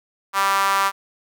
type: tone with high-pass filter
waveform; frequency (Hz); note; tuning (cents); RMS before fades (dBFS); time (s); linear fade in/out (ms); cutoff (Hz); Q
sawtooth; 196; G3; 0; -19; 0.33-0.92; 50; 1100; 4
effects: none